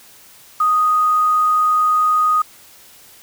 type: tone with quantisation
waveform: sine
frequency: 1244.5 Hz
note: D#6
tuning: in tune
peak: -12 dBFS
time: 0.6-2.42 s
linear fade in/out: 5 ms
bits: 6
effects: white hiss -45 dBFS RMS until 3.22 s